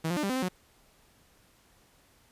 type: tone with pitch steps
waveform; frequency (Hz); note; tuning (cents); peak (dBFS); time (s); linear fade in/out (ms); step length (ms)
sawtooth; 161.3 / 176.2 / 300 / 197.5 / 256.6 / 261.2 / 182.6; E3 / F3 / D4 / G3 / C4 / C4 / F#3; -37 / +16 / +37 / +13 / -34 / -3 / -23; -24; 0.04-0.488; 10; 64
effects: pink hiss -63 dBFS RMS until 2.31 s + resampled to 32000 Hz